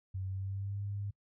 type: tone with pitch glide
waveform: sine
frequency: 94.8 to 101.02 Hz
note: F#2 to G#2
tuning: +43 to -47 cents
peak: -35 dBFS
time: 0.14-1.11 s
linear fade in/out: 10 ms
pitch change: +110 cents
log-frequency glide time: 0.26-0.83 s
effects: noise-tail reverb RT60 0.1 s tail -25 dB re dry